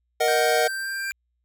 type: chord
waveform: square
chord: D# minor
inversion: second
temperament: equal with one note detuned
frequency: 469.4 / 622.3 / 740 Hz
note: A#4 / D#5 / F#5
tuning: +12 / 0 / 0 cents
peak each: -24 dBFS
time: 0.2-0.68 s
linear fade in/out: 10 ms
type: tone with pitch glide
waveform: square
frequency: 1564 to 1581.3 Hz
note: G6 to G6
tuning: -4 to +15 cents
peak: -28 dBFS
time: 0.28-1.11 s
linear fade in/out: 0 ms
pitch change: +19 cents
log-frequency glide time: 0.7-0.87 s
type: tone with exponential growth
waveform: square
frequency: 2373 Hz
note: D7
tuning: 17 cents sharp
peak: -31 dBFS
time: 0.72-1.12 s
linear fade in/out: 0 ms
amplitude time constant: 85 ms
effects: added 60 Hz sine -70 dBFS peak until 1.44 s